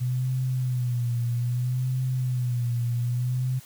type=tone with vibrato; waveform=sine; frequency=124.1 Hz; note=B2; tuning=9 cents sharp; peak=-23 dBFS; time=0-3.6 s; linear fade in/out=20 ms; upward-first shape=sine; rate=0.62 Hz; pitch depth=70 cents each way; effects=white hiss -50 dBFS RMS until 3.65 s